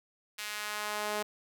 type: tone with high-pass filter sweep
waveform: sawtooth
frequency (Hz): 210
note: G#3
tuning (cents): +19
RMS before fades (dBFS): -36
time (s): 0.38-1.23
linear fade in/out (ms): 10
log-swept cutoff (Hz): 2300 to 510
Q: 1
effects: none